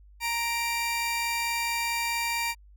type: tone pair together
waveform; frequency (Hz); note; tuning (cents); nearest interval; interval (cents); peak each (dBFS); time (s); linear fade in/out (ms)
sawtooth; 932.3 / 2353; A#5 / D7; 0 / +3; octave + major third; 1603; -26; 0.2-2.55; 50
effects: added 50 Hz sine -50 dBFS peak until 2.76 s